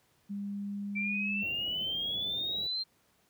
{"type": "tone with pitch glide", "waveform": "sine", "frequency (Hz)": [201.3, 202.6], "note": ["G3", "G#3"], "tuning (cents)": [46, -43], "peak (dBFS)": -34, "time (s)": [0.29, 1.44], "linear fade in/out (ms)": 20, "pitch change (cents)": 11, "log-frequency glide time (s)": [0.44, 1.1]}
{"type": "exponential sweep", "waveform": "sine", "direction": "up", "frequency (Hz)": [2328, 4186], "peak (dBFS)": -31, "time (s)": [0.95, 2.84], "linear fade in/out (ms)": 20}
{"type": "band-stop noise", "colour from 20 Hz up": "pink", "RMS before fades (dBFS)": -47, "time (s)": [1.42, 2.67], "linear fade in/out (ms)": 5, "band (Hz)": [750, 15000], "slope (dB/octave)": 48}
{"effects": ["pink hiss -69 dBFS RMS until 3.29 s", "high-pass 80 Hz 12 dB/octave"]}